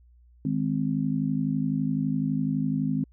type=chord; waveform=sine; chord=Ab major; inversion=second; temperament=just; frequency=155.74 / 207.7 / 259.6 Hz; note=Eb3 / Ab3 / C4; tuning=+2 / 0 / -13 cents; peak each=-28 / -29 / -27 dBFS; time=0.45-3.04 s; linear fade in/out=2 ms; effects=added 60 Hz sine -53 dBFS peak until 3.12 s